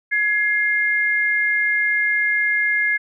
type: tone pair together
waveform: sine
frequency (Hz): 1679.5 / 2116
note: G#6 / C7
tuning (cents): +19 / +19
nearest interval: major third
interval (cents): 400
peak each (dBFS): -19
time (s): 0.11-2.98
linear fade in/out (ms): 20
effects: none